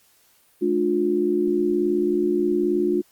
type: tone cluster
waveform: sine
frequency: 213 / 296.5 / 355.3 Hz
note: G#3 / D4 / F4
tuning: +44 / +17 / +30 cents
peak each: -27 / -24 / -20 dBFS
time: 0.61-3.02 s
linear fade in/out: 20 ms
effects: white hiss -59 dBFS RMS until 3.11 s + Opus 48 kbps